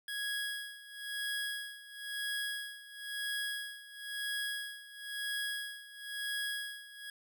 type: tone with tremolo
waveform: 25% pulse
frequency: 1661.2 Hz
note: G#6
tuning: in tune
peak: -30 dBFS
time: 0.08-7.1 s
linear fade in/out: 2 ms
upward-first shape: sine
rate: 0.99 Hz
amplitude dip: 85%
effects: none